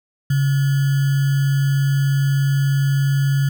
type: tone with sample-and-hold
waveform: sine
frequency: 138.4 Hz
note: C#3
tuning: 2 cents flat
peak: -14 dBFS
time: 0.3-3.49 s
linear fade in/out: 5 ms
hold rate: 1575 Hz
effects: none